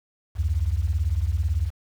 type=beating tone pair; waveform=sine; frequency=69.3 / 87.3 Hz; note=C#2 / F2; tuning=0 / 0 cents; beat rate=18 Hz; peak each=-23 dBFS; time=0.35-1.71 s; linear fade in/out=50 ms; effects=tanh soft clip ceiling -13 dBFS + 8-bit